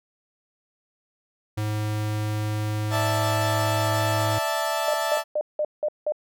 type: tone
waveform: square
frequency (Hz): 106.5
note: G#2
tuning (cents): +44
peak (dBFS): -25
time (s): 1.57-4.39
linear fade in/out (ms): 10
type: chord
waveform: 30% pulse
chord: D suspended second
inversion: none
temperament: equal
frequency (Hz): 587.3 / 659.3 / 880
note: D5 / E5 / A5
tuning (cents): 0 / 0 / 0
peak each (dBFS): -28 / -24 / -25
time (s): 2.9-5.24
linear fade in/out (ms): 50
type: tone bursts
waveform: sine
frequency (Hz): 603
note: D5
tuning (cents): +46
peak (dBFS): -21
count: 6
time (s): 4.88-6.122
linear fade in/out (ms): 2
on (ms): 57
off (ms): 180
effects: none